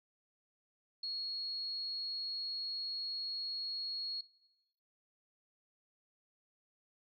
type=tone; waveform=sine; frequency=4317 Hz; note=C#8; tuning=47 cents flat; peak=-37 dBFS; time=1.03-4.21 s; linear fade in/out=5 ms; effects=noise-tail reverb RT60 1.0 s tail -20 dB re dry